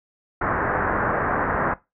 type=low-pass noise; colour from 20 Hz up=white; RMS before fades=-23 dBFS; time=0.41-1.74 s; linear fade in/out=5 ms; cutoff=1700 Hz; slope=48 dB/octave; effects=noise-tail reverb RT60 0.2 s tail -17 dB re dry